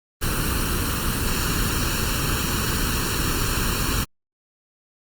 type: noise with comb filter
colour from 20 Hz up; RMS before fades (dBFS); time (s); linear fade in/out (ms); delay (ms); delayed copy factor
pink; -23; 0.21-4.05; 20; 0.71; +0.75
effects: Opus 32 kbps